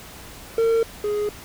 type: tone pair in turn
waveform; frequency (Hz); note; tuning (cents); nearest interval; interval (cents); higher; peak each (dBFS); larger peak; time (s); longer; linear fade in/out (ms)
triangle; 455.7 / 416.7; A#4 / G#4; -39 / +6; major second; 155; first; -14 / -19; first; 0.58-0.83 / 1.04-1.29; neither; 2
effects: pink hiss -41 dBFS RMS until 1.44 s

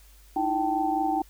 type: tone cluster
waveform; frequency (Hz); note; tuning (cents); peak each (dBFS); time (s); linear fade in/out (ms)
sine; 308.9 / 333.4 / 774 / 879; D#4 / E4 / G5 / A5; -12 / +20 / -22 / -2; -29 / -33 / -25 / -32; 0.36-1.22; 5
effects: added 50 Hz sine -51 dBFS peak until 1.29 s + white hiss -58 dBFS RMS until 1.29 s

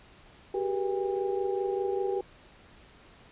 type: tone cluster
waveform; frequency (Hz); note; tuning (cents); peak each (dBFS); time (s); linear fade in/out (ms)
sine; 383.8 / 408.9 / 482.1 / 805; G4 / G#4 / B4 / G5; -37 / -27 / -42 / +46; -29 / -35 / -34 / -37; 0.54-2.21; 5
effects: pink hiss -55 dBFS RMS until 3.31 s + resampled to 8000 Hz

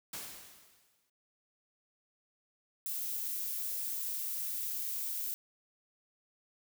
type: noise with exponential decay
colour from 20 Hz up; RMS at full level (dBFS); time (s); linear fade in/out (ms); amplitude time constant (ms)
white; -40; 0.13-1.1; 5; 210
type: noise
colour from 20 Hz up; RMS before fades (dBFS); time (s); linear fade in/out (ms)
violet; -37; 2.86-5.34; 0
effects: none

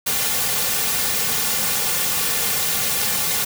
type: noise with comb filter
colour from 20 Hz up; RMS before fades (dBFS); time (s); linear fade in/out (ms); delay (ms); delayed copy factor
white; -21; 0.06-3.45; 10; 3.1; -0.7
effects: none

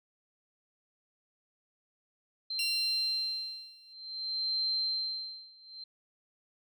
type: tone with tremolo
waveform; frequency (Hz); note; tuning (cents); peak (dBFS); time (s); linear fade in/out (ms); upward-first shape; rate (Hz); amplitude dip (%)
sine; 4129; C8; -24; -28; 2.5-5.84; 5; sine; 0.57; 95
type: tone with exponential decay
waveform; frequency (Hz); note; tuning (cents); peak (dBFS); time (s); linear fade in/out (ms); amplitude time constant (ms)
sawtooth; 2752; F7; -26; -28; 2.59-3.93; 1; 290
effects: none

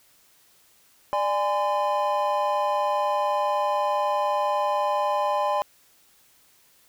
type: tone cluster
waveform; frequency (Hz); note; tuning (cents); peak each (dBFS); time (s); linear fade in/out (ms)
triangle; 593 / 825 / 1023; D5 / G#5 / C6; +17 / -12 / -39; -24; 1.13-5.62; 0
effects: white hiss -59 dBFS RMS until 6.88 s

